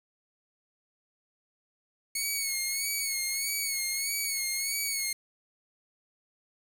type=tone with vibrato; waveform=10% pulse; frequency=2200 Hz; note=C#7; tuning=14 cents flat; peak=-20 dBFS; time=2.15-5.13 s; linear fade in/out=5 ms; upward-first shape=sine; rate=1.6 Hz; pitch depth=57 cents each way; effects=8-bit